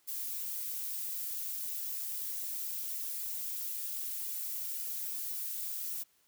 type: noise with flanger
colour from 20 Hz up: violet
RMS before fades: -38 dBFS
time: 0.07-6.04 s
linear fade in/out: 20 ms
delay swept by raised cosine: 2 to 3.6 ms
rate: 1.9 Hz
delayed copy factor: +0.65
effects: white hiss -70 dBFS RMS until 6.27 s + high-pass 60 Hz 12 dB/octave